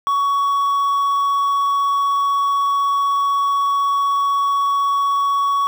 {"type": "tone with quantisation", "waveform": "triangle", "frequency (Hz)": 1121, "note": "C#6", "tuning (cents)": 19, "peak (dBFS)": -13, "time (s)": [0.07, 5.67], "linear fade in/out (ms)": 0, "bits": 7, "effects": []}